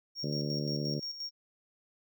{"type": "tone with tremolo", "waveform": "triangle", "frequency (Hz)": 5550, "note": "F8", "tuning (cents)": -12, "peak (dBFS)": -34, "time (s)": [0.15, 1.31], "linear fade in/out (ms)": 50, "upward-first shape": "square", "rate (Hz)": 5.7, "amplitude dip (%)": 60}
{"type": "harmonic tone", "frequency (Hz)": 73.42, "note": "D2", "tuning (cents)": 0, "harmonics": [2, 3, 4, 5, 6, 7, 8], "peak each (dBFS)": [-34, -38, -40, -42, -44, -45, -46], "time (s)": [0.23, 1], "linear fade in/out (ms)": 10}
{"effects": []}